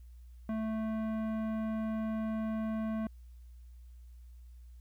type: tone with tanh clipping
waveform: sine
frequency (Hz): 220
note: A3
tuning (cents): 0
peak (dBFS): -34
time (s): 0.49-3.07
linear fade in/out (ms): 2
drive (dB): 15
effects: added 60 Hz sine -49 dBFS peak until 4.8 s + white hiss -75 dBFS RMS until 4.8 s